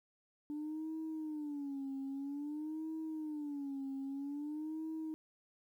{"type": "tone with vibrato", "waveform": "sine", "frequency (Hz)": 293.7, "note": "D4", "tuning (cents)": 0, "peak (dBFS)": -37, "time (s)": [0.5, 5.14], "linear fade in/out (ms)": 0, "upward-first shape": "sine", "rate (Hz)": 0.51, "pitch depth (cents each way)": 140, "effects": ["tanh soft clip ceiling -36 dBFS", "12-bit"]}